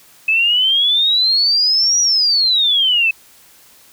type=exponential two-way sweep; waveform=sine; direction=up then down; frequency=2580 to 5830 to 2580 Hz; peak=-11 dBFS; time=0.28-3.11 s; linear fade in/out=5 ms; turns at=2 s; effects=white hiss -47 dBFS RMS until 3.92 s